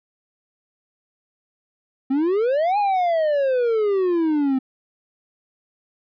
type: exponential two-way sweep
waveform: triangle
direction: up then down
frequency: 257.6 to 840 to 257.6 Hz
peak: -15 dBFS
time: 2.1-4.59 s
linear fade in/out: 10 ms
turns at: 2.78 s
effects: resampled to 11025 Hz